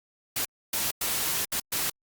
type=noise bursts at uneven times; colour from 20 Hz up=white; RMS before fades=-28 dBFS; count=5; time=0.36-0.45 / 0.73-0.91 / 1.01-1.45 / 1.52-1.6 / 1.72-1.9 s; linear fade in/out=5 ms; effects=Opus 48 kbps